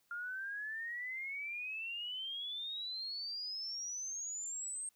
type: exponential sweep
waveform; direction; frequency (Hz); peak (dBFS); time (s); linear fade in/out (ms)
sine; up; 1396.9 to 8500; -39; 0.11-4.89; 2
effects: white hiss -75 dBFS RMS until 4.95 s